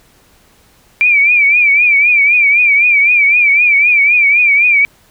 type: tone with vibrato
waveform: sine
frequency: 2348 Hz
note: D7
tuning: 1 cent flat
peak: -6 dBFS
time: 1.01-4.85 s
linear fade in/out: 0 ms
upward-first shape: triangle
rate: 3.9 Hz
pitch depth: 110 cents each way
effects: pink hiss -49 dBFS RMS until 5.1 s